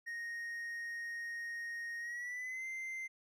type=tone with pitch glide; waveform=triangle; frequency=1864.7 to 2081 Hz; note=A#6 to C7; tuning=0 to -10 cents; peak=-38 dBFS; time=0.06-3.08 s; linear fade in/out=20 ms; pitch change=+190 cents; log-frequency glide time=1.99-2.66 s; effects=none